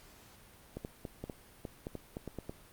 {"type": "clicks", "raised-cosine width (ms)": 2, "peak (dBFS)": -26, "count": 12, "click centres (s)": [0.77, 0.849, 1.052, 1.24, 1.298, 1.652, 1.869, 1.953, 2.169, 2.277, 2.387, 2.495], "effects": ["pink hiss -58 dBFS RMS until 2.72 s", "Opus 48 kbps"]}